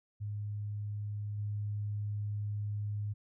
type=tone with level steps; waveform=sine; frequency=103.83 Hz; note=G#2; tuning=in tune; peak=-35 / -33 dBFS; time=0.2-3.14 s; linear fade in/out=20 ms; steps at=1.38 s; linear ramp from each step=5 ms; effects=none